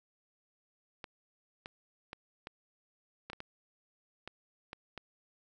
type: clicks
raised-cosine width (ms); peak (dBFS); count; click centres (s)
0.3; -26; 10; 1.042 / 1.659 / 2.131 / 2.471 / 3.3 / 3.332 / 3.404 / 4.276 / 4.731 / 4.977
effects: none